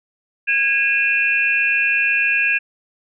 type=tone cluster; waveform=sine; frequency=1644 / 2445 / 2673 Hz; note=G#6 / D#7 / E7; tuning=-18 / -31 / +23 cents; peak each=-19 dBFS; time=0.47-2.59 s; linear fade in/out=20 ms; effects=none